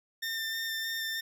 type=tone with vibrato; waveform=20% pulse; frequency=1803 Hz; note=A6; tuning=42 cents sharp; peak=-27 dBFS; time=0.22-1.21 s; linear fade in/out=10 ms; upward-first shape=square; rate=3.2 Hz; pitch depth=10 cents each way; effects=none